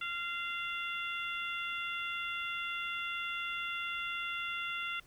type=harmonic tone; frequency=691 Hz; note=F5; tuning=19 cents flat; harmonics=2 / 3 / 4 / 5; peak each=-39 / -41 / -40 / -44 dBFS; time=0.01-5 s; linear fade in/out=5 ms; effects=pink hiss -63 dBFS RMS until 5.06 s